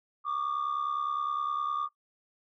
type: tone pair together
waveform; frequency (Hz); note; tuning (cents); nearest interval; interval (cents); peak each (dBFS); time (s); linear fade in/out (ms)
sine; 1137 / 1206.8; C#6 / D6; +44 / +47; minor second; 103; -30 / -30; 0.24-1.89; 50
effects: noise-tail reverb RT60 0.1 s tail -17 dB re dry + tanh soft clip ceiling -25 dBFS